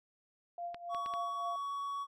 sine tone with tremolo, 694 Hz, F5, 11 cents flat, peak -36 dBFS, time 0.58-1.56 s, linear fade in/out 2 ms, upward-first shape triangle, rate 3.6 Hz, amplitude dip 85%
clicks, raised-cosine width 0.3 ms, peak -29 dBFS, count 4, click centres 0.745 / 0.947 / 1.061 / 1.138 s
triangle tone, 1123 Hz, C#6, 22 cents sharp, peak -34 dBFS, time 0.89-2.07 s, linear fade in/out 50 ms
effects none

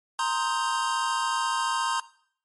square chord, C minor seventh, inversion third, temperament equal with one note detuned, 932.3 / 1046.5 / 1255.3 / 1568 Hz, Bb5 / C6 / Eb6 / G6, 0 / 0 / +15 / 0 cents, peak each -29 / -29 / -34 / -34 dBFS, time 0.19-2 s, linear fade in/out 2 ms, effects noise-tail reverb RT60 0.6 s tail -19 dB re dry + MP3 48 kbps

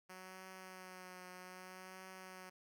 5% pulse tone with vibrato, 185 Hz, F#3, in tune, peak -40 dBFS, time 0.09-2.5 s, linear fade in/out 10 ms, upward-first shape triangle, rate 0.63 Hz, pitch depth 28 cents each way, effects none

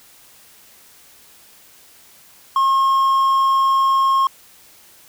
triangle tone, 1077 Hz, C6, 50 cents sharp, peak -11 dBFS, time 2.56-4.27 s, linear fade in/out 2 ms, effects white hiss -48 dBFS RMS until 5.08 s

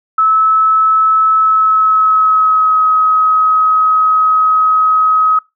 sine tone with pitch glide, 1300 to 1270.3 Hz, E6 to D#6, -24 to +36 cents, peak -7 dBFS, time 0.18-5.39 s, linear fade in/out 5 ms, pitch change -40 cents, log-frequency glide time 1.38-2.83 s, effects noise-tail reverb RT60 0.2 s tail -22 dB re dry

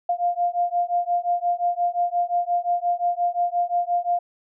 sine beating tone pair, 698.5 / 704.2 Hz, F5 / F5, 0 / +14 cents, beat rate 5.7 Hz, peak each -23 dBFS, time 0.09-4.19 s, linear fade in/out 5 ms, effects none

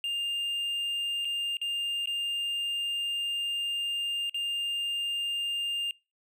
triangle tone with dropouts, 2805 Hz, F7, 7 cents sharp, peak -27 dBFS, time 0.04-5.91 s, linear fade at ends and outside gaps 1 ms, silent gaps 1.248-1.252 / 1.57-1.615 / 2.058-2.073 / 4.296-4.344 s, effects noise-tail reverb RT60 0.3 s tail -25 dB re dry

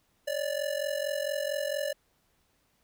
square ring-modulated tone, 581 Hz, D5, 19 cents flat, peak -27 dBFS, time 0.27-1.93 s, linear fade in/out 10 ms, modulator 22.2 Hz, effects pink hiss -71 dBFS RMS until 2.83 s

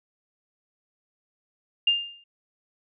sine tone with exponential decay, 2806 Hz, F7, 8 cents sharp, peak -15 dBFS, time 1.87-2.24 s, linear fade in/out 5 ms, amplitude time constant 79 ms, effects none

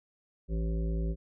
harmonic tone, 55 Hz, A1, in tune, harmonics 1 / 3 / 5 / 7 / 9 / 10, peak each -29 / -35 / -45 / -42 / -50 / -49 dBFS, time 0.48-1.16 s, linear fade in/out 50 ms, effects none

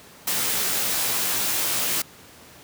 white noise with comb filter, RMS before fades -24 dBFS, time 0.27-2.02 s, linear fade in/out 5 ms, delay 16 ms, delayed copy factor +0.95, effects pink hiss -47 dBFS RMS until 2.63 s + high-pass 100 Hz 12 dB/octave

